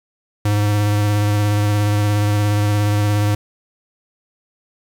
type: tone with vibrato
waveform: square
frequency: 103.83 Hz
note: G#2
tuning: in tune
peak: -15 dBFS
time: 0.45-3.35 s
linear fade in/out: 5 ms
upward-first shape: sine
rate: 17 Hz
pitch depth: 18 cents each way
effects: 7-bit